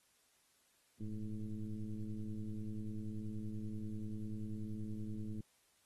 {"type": "tone with frequency modulation", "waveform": "sine", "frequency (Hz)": 103.83, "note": "G#2", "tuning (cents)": 0, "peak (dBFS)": -39, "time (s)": [1, 5.41], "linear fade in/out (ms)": 5, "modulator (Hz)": 109, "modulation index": 1.6, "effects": ["white hiss -73 dBFS RMS until 5.85 s", "AAC 32 kbps"]}